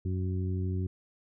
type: harmonic tone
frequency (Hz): 92.5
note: F#2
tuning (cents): 0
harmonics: 1 / 2 / 3 / 4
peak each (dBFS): -29 / -37 / -41 / -41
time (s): 0.05-0.87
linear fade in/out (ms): 5
effects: none